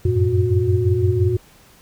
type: tone cluster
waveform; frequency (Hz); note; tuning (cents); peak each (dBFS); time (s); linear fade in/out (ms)
sine; 91.4 / 97.3 / 114.4 / 364.2; F#2 / G2 / A#2 / F#4; -21 / -12 / -32 / -27; -20; 0.05-1.37; 5
effects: pink hiss -50 dBFS RMS until 1.81 s